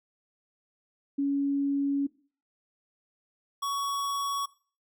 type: tone pair in turn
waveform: sine / square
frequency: 280.1 / 1120.4 Hz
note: C#4 / C#6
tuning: +18 / +18 cents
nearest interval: 2 octaves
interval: 2400 cents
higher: second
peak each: -24 / -29 dBFS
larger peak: first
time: 1.18-2.07 / 3.62-4.46 s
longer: first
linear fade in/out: 10 ms
effects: noise-tail reverb RT60 0.4 s tail -19 dB re dry